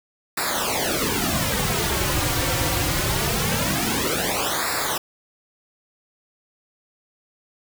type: noise with flanger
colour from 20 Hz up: pink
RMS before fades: -23 dBFS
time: 0.37-4.98 s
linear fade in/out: 5 ms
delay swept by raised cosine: 0.32 to 4.82 ms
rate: 0.23 Hz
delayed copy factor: -0.95
effects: none